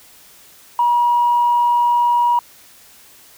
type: tone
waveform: sine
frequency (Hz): 959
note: A#5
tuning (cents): +49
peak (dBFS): -11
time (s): 0.79-2.39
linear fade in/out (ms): 2
effects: tanh soft clip ceiling -7 dBFS + white hiss -46 dBFS RMS until 3.37 s